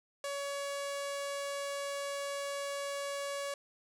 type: tone with low-pass filter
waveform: sawtooth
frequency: 563 Hz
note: C#5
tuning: 27 cents sharp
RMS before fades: -38 dBFS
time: 0.24-3.54 s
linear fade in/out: 2 ms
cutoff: 9400 Hz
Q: 1.4
effects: none